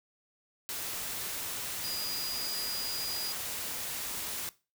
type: tone in noise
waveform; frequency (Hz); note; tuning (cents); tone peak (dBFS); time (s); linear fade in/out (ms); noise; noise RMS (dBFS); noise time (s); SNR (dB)
sine; 4888; D#8; -32; -36; 1.84-3.32; 0; white; -37; 0.69-4.49; -2
effects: noise-tail reverb RT60 0.3 s tail -19 dB re dry